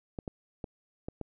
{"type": "clicks", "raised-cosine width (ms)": 2, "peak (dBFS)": -23, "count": 5, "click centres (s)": [0.188, 0.278, 0.642, 1.085, 1.213], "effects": []}